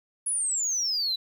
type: exponential sweep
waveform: sine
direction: down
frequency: 10450 to 3915 Hz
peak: -23 dBFS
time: 0.26-1.16 s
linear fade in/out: 10 ms
effects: tanh soft clip ceiling -22 dBFS + 10-bit